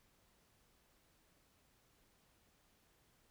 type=silence; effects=pink hiss -73 dBFS RMS until 3.3 s